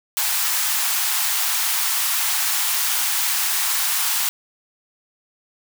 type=high-pass noise; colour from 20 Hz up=white; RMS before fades=-21 dBFS; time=0.17-4.29 s; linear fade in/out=0 ms; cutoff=760 Hz; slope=48 dB/octave; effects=none